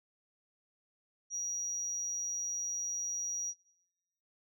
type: tone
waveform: sine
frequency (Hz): 5760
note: F#8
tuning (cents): -47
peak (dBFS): -33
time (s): 1.3-3.54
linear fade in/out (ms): 50
effects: noise-tail reverb RT60 0.9 s tail -23 dB re dry + tanh soft clip ceiling -29 dBFS